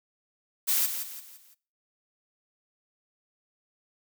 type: noise with echo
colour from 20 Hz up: blue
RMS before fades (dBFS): -25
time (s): 0.67-0.87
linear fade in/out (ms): 20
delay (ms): 170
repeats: 4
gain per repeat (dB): -8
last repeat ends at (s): 1.55
effects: noise-tail reverb RT60 0.4 s tail -21 dB re dry